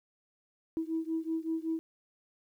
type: beating tone pair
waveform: sine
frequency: 321.8 / 327.1 Hz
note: E4 / E4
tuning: -42 / -13 cents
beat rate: 5.3 Hz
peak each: -33 / -34 dBFS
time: 0.77-1.79 s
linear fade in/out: 0 ms
effects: tanh soft clip ceiling -23 dBFS + 11-bit